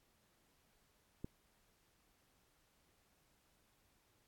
click, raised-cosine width 3 ms, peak -30 dBFS, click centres 1.245 s, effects pink hiss -75 dBFS RMS until 4.27 s + AAC 64 kbps

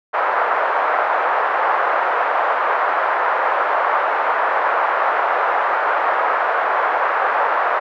white band-pass noise, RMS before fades -18 dBFS, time 0.13-7.8 s, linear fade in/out 20 ms, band 560 to 1400 Hz, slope 24 dB/octave, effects none

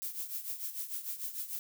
violet noise with tremolo, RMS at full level -36 dBFS, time 0.02-1.59 s, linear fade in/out 0 ms, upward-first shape triangle, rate 6.7 Hz, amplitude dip 80%, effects none

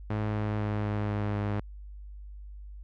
sawtooth tone with pitch steps, 106.4 / 105.73 / 105.06 / 104.39 / 103.73 / 103.07 Hz, G#2 / G#2 / G#2 / G#2 / G#2 / G#2, +42 / +31 / +20 / +9 / -2 / -13 cents, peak -24 dBFS, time 0.1-1.6 s, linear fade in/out 5 ms, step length 250 ms, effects added 50 Hz sine -41 dBFS peak until 2.83 s + low-pass 2000 Hz 12 dB/octave

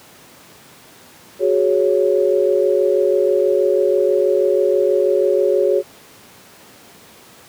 sine chord, F# suspended second, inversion none, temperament just, 370 / 416.2 / 555 Hz, F#4 / G#4 / C#5, 0 / +4 / +2 cents, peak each -17 dBFS, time 1.39-5.83 s, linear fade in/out 50 ms, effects pink hiss -44 dBFS RMS until 7.48 s + high-pass 150 Hz 12 dB/octave

